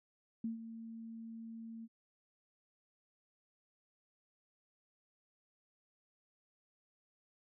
sine tone with ADSR envelope, 226.7 Hz, A#3, 48 cents flat, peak -34 dBFS, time 0.44-1.88 s, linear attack 4 ms, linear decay 130 ms, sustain -11 dB, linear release 41 ms, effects none

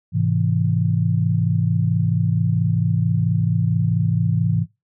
sine chord, Ab augmented, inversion none, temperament equal with one note detuned, 106.38 / 130.81 / 164.81 Hz, Ab2 / C3 / E3, +42 / 0 / 0 cents, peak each -20 / -22 / -20 dBFS, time 0.12-4.66 s, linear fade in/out 50 ms, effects noise-tail reverb RT60 0.2 s tail -20 dB re dry

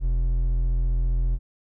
triangle tone with hard clipping, 42.52 Hz, F1, 46 cents flat, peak -21 dBFS, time 0-1.39 s, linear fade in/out 50 ms, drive 9 dB, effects none

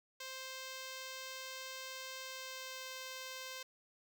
5% pulse tone with pitch glide, 523.3 to 520 Hz, C5 to C5, 0 to -11 cents, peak -33 dBFS, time 0.2-3.63 s, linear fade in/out 5 ms, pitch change -11 cents, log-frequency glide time 2.2-2.85 s, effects none

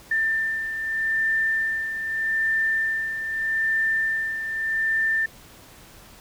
sine beating tone pair, 1787 / 1787.81 Hz, A6 / A6, +26 / +27 cents, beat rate 0.81 Hz, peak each -22 / -30 dBFS, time 0.11-5.26 s, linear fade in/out 5 ms, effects pink hiss -48 dBFS RMS until 6.2 s

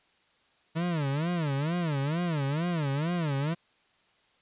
40% pulse tone with vibrato, 155.56 Hz, D#3, in tune, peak -26 dBFS, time 0.75-3.55 s, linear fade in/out 20 ms, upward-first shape sine, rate 2.2 Hz, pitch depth 230 cents each way, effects white hiss -66 dBFS RMS until 4.41 s + resampled to 8000 Hz

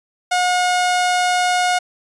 sawtooth tone, 722 Hz, F#5, 43 cents flat, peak -11 dBFS, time 0.31-1.79 s, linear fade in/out 10 ms, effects resampled to 22050 Hz

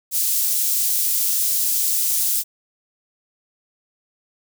white high-pass noise, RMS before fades -20 dBFS, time 0.11-2.44 s, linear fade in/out 50 ms, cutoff 6200 Hz, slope 12 dB/octave, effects none

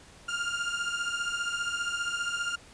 30% pulse beating tone pair, 1396.9 / 1411.9 Hz, F6 / F6, 0 / +18 cents, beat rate 15 Hz, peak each -30 dBFS, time 0.28-2.56 s, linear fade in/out 10 ms, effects pink hiss -53 dBFS RMS until 2.73 s + resampled to 22050 Hz

